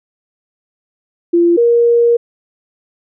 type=tone pair in turn; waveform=sine; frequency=343 / 471.3 Hz; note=F4 / A#4; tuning=-31 / +19 cents; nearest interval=tritone; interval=550 cents; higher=second; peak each=-7 dBFS; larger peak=neither; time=1.33-1.57 / 1.57-2.17 s; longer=second; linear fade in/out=10 ms; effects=none